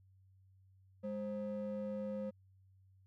triangle ring-modulated tone, 366 Hz, F#4, 19 cents flat, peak -32 dBFS, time 1.03-2.31 s, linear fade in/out 20 ms, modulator 161 Hz, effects tanh soft clip ceiling -31 dBFS + added 95 Hz sine -63 dBFS peak until 3.06 s

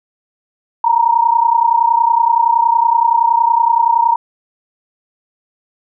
sine tone pair together, 918.3 / 949 Hz, A#5 / A#5, -26 / +31 cents, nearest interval minor second, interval 57 cents, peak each -12 dBFS, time 0.84-4.16 s, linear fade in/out 5 ms, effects none

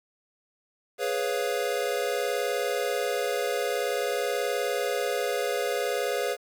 square chord, C# dominant seventh, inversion second, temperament equal, 415.3 / 493.9 / 554.4 / 698.5 Hz, G#4 / B4 / C#5 / E#5, 0 / 0 / 0 / 0 cents, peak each -32 / -31 / -32 / -35 dBFS, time 0.98-6.37 s, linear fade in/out 50 ms, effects 9-bit

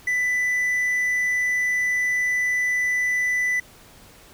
triangle tone, 1990 Hz, B6, 13 cents sharp, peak -18 dBFS, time 0.07-3.6 s, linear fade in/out 5 ms, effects pink hiss -49 dBFS RMS until 4.33 s

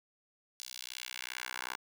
10% pulse tone with high-pass filter sweep, 62.6 Hz, B1, 24 cents sharp, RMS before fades -43 dBFS, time 0.6-1.76 s, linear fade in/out 0 ms, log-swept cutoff 4800 to 1100 Hz, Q 1.3, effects none

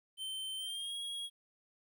square tone with pitch glide, 3100 to 3303 Hz, G7 to G#7, -20 to -10 cents, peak -39 dBFS, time 0.17-1.3 s, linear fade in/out 50 ms, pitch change +110 cents, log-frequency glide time 0.57-0.96 s, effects 13-bit

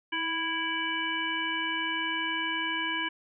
harmonic tone with a mistuned harmonic, 329.6 Hz, E4, in tune, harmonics 1 / 3 / 5 / 7 / 9, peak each -38 / -35 / -33 / -34 / -34 dBFS, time 0.12-3.09 s, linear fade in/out 10 ms, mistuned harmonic 1, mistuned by -38 cents, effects none

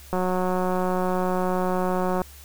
click train, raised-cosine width 1 ms, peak -12 dBFS, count 383, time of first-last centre 0.13-2.217 s, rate 183 Hz, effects added 70 Hz sine -45 dBFS peak until 2.44 s + white hiss -48 dBFS RMS until 2.44 s

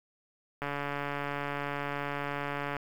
click train, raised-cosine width 0.5 ms, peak -19 dBFS, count 308, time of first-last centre 0.62-2.767 s, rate 143 Hz, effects 8-bit

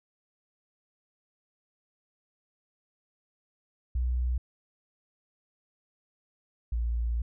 sine tone pair in turn, 61.74 / 58.02 Hz, B1 / A#1, 0 / -7 cents, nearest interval minor second, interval 107 cents, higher first, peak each -25 / -26 dBFS, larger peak first, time 3.95-4.38 / 6.72-7.22 s, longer second, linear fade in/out 5 ms, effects none

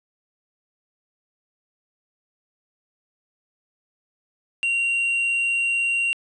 triangle tone, 2758 Hz, F7, 22 cents flat, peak -18 dBFS, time 4.63-6.13 s, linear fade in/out 0 ms, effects resampled to 24000 Hz

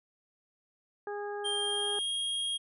harmonic tone, 410.5 Hz, G#4, 20 cents flat, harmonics 1 / 2 / 3 / 4, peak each -36 / -40 / -48 / -45 dBFS, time 1.07-1.99 s, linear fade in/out 2 ms
square tone with pitch glide, 3185 to 3258 Hz, G7 to G#7, +27 to -34 cents, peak -31 dBFS, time 1.44-2.58 s, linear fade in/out 20 ms, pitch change +39 cents, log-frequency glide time 1.54-2.09 s
effects resampled to 32000 Hz

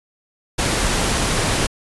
pink noise, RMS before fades -19 dBFS, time 0.58-1.67 s, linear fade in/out 10 ms, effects resampled to 24000 Hz

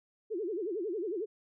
sine tone with vibrato, 387.3 Hz, G4, 21 cents flat, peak -32 dBFS, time 0.3-1.26 s, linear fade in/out 20 ms, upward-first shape sine, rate 11 Hz, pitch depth 260 cents each way, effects none

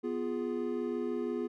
triangle chord, F diminished, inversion second, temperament equal, 246.9 / 349.2 / 415.3 Hz, Cb4 / F4 / Ab4, 0 / 0 / 0 cents, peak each -34 dBFS, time 0.03-1.48 s, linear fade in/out 20 ms, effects none

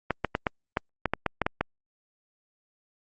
clicks, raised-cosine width 0.5 ms, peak -9 dBFS, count 11, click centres 0.107 / 0.247 / 0.351 / 0.468 / 0.771 / 1.057 / 1.136 / 1.263 / 1.417 / 1.465 / 1.61 s, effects Opus 32 kbps

